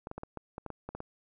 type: clicks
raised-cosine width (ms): 1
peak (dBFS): -25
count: 11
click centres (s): 0.071 / 0.114 / 0.18 / 0.234 / 0.373 / 0.581 / 0.663 / 0.703 / 0.89 / 0.95 / 1.004
effects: none